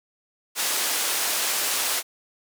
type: band-pass noise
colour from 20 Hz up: white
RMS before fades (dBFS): -25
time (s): 0.55-2.03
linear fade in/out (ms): 50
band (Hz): 400 to 12000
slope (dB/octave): 12
effects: none